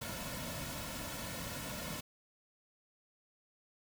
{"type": "noise with comb filter", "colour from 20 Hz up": "pink", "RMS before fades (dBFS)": -42, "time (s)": [0.01, 2.01], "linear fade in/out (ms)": 10, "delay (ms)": 2.5, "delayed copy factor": -0.7, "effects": []}